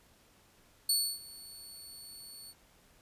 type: tone with ADSR envelope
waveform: 20% pulse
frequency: 4435 Hz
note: C#8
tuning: in tune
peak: -19 dBFS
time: 0.89-2.54 s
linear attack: 4 ms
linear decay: 290 ms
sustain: -22 dB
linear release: 44 ms
effects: pink hiss -64 dBFS RMS until 3.01 s + resampled to 32000 Hz